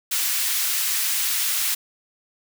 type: high-pass noise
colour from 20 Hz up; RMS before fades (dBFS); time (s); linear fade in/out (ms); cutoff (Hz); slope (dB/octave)
white; -23; 0.11-1.75; 10; 1600; 12
effects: none